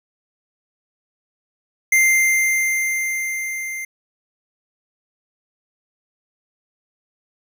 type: tone with level ramp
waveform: square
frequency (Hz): 2093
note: C7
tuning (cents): 0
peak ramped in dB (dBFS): -12 to -27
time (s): 1.92-3.85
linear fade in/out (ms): 5
effects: none